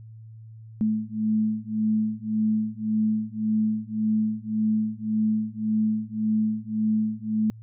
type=beating tone pair; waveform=sine; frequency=215.9 / 217.7 Hz; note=A3 / A3; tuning=-33 / -18 cents; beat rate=1.8 Hz; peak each=-25 dBFS; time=0.81-7.5 s; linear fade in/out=0 ms; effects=added 111 Hz sine -41 dBFS peak until 7.62 s